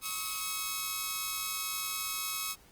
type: tone pair together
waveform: 5% pulse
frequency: 1106 / 1280 Hz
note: C#6 / D#6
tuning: -4 / +49 cents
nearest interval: minor third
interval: 253 cents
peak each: -26 / -23 dBFS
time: 0.01-2.56 s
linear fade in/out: 50 ms
effects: pink hiss -60 dBFS RMS until 2.71 s + Opus 24 kbps